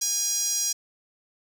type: tone with high-pass filter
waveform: sawtooth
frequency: 819 Hz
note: G#5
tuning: 24 cents flat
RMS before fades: -26 dBFS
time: 0.01-0.73 s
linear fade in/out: 10 ms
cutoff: 5900 Hz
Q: 4.8
effects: none